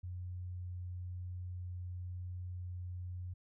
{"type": "tone", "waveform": "sine", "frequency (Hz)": 89.9, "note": "F#2", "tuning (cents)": -49, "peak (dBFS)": -40, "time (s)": [0.03, 3.34], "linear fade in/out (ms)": 10, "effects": []}